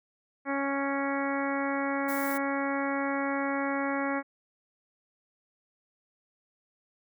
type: harmonic tone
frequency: 277.2 Hz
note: C#4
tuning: in tune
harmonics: 1 / 2 / 3 / 4 / 5 / 6 / 7 / 8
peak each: -31 / -34 / -36 / -37 / -38 / -39 / -39 / -40 dBFS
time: 0.45-4.23 s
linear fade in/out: 50 ms
type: noise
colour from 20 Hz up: violet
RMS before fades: -39 dBFS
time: 2.08-2.38 s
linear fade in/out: 10 ms
effects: none